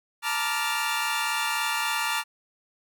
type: chord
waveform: 20% pulse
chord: Bb major seventh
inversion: third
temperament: equal with one note detuned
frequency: 880 / 943.7 / 1174.7 / 1396.9 Hz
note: A5 / Bb5 / D6 / F6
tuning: 0 / +21 / 0 / 0 cents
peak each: -26 / -27 / -26 / -25 dBFS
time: 0.22-2.24 s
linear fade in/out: 50 ms
effects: none